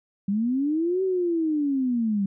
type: linear two-way sweep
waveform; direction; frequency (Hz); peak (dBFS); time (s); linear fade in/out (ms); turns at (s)
sine; up then down; 191.9 to 383.7 to 191.9; -21; 0.28-2.26; 5; 1.03
effects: none